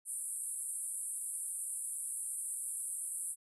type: band-pass noise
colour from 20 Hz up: pink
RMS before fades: -40 dBFS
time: 0.05-3.36 s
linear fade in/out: 50 ms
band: 8400 to 11000 Hz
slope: 96 dB/octave
effects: none